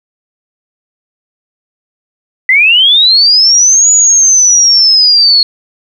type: linear two-way sweep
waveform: sine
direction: up then down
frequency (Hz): 1975.5 to 6900 to 4302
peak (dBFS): -3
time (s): 2.49-5.43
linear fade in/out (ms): 2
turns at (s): 3.91
effects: 7-bit